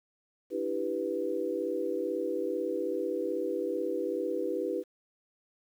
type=chord; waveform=sine; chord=E minor seventh; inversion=third; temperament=equal; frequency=293.7 / 329.6 / 392 / 493.9 Hz; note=D4 / E4 / G4 / B4; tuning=0 / 0 / 0 / 0 cents; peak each=-39 / -35 / -34 / -33 dBFS; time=0.5-4.84 s; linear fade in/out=50 ms; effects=10-bit